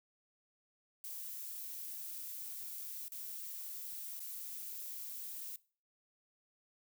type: noise with dropouts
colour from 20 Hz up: violet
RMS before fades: -45 dBFS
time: 1.04-5.56 s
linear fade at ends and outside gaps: 1 ms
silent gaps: 3.082-3.12 / 4.195-4.202 s
effects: noise-tail reverb RT60 0.4 s tail -21 dB re dry